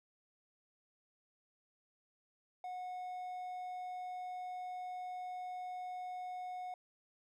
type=tone; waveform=triangle; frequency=730 Hz; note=F#5; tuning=24 cents flat; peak=-39 dBFS; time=2.64-6.74 s; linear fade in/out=2 ms; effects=none